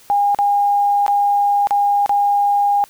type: tone with dropouts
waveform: sine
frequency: 812 Hz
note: G#5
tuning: 39 cents flat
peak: -12 dBFS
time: 0.1-2.84 s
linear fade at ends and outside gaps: 0 ms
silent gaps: 0.347-0.388 / 1.064-1.08 / 1.671-1.708 / 2.061-2.094 s
effects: white hiss -47 dBFS RMS until 2.89 s